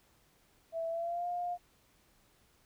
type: tone with pitch glide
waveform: sine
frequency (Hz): 659.3 to 706.6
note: E5 to F5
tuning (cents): 0 to +20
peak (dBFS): -33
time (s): 0.72-1.58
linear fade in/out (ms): 50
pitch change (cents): +120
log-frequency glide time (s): 0.88-1.27
effects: pink hiss -68 dBFS RMS until 2.65 s